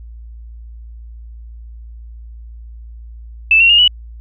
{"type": "tone with pitch steps", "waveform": "sine", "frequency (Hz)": [2637, 2736, 2839, 2946], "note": ["E7", "F7", "F7", "F#7"], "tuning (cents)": [0, -36, 28, -8], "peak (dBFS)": -6, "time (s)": [3.51, 3.878], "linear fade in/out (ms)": 2, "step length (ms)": 92, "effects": ["added 57 Hz sine -31 dBFS peak until 4.2 s"]}